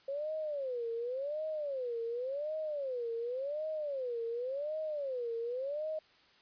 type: tone with vibrato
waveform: sine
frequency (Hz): 537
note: C5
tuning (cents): +45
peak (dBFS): -34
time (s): 0.08-5.99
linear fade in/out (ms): 5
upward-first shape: sine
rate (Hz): 0.9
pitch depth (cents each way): 270
effects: white hiss -64 dBFS RMS until 6.41 s + resampled to 11025 Hz